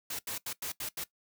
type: noise bursts at uneven times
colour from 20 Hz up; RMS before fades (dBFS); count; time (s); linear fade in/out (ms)
white; -37; 6; 0.1-0.19 / 0.27-0.38 / 0.46-0.53 / 0.62-0.72 / 0.8-0.89 / 0.97-1.04; 5
effects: noise-tail reverb RT60 0.1 s tail -18 dB re dry